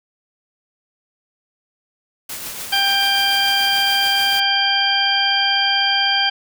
white noise with tremolo, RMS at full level -28 dBFS, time 2.29-4.4 s, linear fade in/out 5 ms, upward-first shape triangle, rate 6.9 Hz, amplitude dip 40%
harmonic tone, 792 Hz, G5, 18 cents sharp, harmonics 1 / 2 / 3 / 4 / 6, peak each -22 / -21 / -25 / -18 / -22 dBFS, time 2.72-6.3 s, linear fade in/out 10 ms
effects none

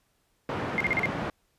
pink band-pass noise, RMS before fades -32 dBFS, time 0.49-1.3 s, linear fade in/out 2 ms, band 120 to 1700 Hz, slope 12 dB/octave
sine tone bursts, 2114 Hz, C7, 17 cents sharp, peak -22 dBFS, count 5, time 0.78-1.057 s, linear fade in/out 0 ms, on 25 ms, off 38 ms
effects pink hiss -71 dBFS RMS until 1.58 s + resampled to 32000 Hz

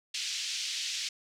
pink band-pass noise, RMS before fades -35 dBFS, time 0.14-1.09 s, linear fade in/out 5 ms, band 2700 to 6600 Hz, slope 24 dB/octave, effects none

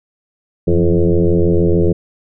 sine tone with frequency modulation, 169.8 Hz, F3, 48 cents flat, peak -9 dBFS, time 0.67-1.93 s, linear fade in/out 10 ms, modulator 86.7 Hz, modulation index 3.6, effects none

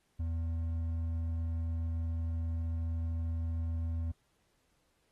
triangle tone with hard clipping, 82.41 Hz, E2, in tune, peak -33 dBFS, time 0.19-4.12 s, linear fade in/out 10 ms, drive 8 dB, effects pink hiss -75 dBFS RMS until 5.11 s + AAC 32 kbps

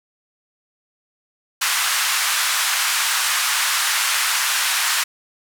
pink band-pass noise, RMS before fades -20 dBFS, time 1.61-5.04 s, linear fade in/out 10 ms, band 1100 to 13000 Hz, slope 24 dB/octave, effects none

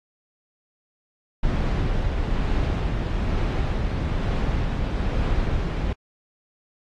brown noise with tremolo, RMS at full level -22 dBFS, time 1.43-5.93 s, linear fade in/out 5 ms, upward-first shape sine, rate 1.1 Hz, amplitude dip 25%, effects low-pass 4000 Hz 12 dB/octave + AAC 48 kbps

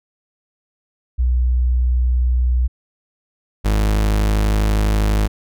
sine / 40% pulse tone pair in turn, 61.74 / 52.28 Hz, B1 / G#1, 0 / +12 cents, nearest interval minor third, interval 288 cents, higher first, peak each -13 dBFS, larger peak neither, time 1.18-2.68 / 3.64-5.28 s, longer second, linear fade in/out 20 ms, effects none

